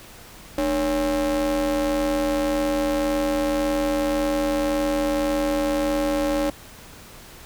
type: ring-modulated tone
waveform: square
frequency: 129.7 Hz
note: C3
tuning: 15 cents flat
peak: -18 dBFS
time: 0.58-6.5 s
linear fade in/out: 2 ms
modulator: 430 Hz
effects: pink hiss -44 dBFS RMS until 7.45 s